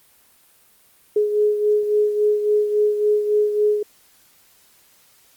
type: beating tone pair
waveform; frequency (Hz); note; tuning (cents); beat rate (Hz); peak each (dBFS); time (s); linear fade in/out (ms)
sine; 419.3 / 422.9; G#4 / G#4; +17 / +31; 3.6; -16 / -24; 1.16-3.83; 5
effects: white hiss -55 dBFS RMS until 5.36 s + Opus 32 kbps